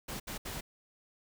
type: noise bursts at uneven times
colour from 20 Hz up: pink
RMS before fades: -40 dBFS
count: 3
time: 0.08-0.2 / 0.27-0.38 / 0.45-0.61 s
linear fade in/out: 10 ms
effects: none